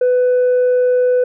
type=tone with tanh clipping; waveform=sine; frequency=498.8 Hz; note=B4; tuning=17 cents sharp; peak=-11 dBFS; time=0.01-1.24 s; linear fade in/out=5 ms; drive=1 dB; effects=none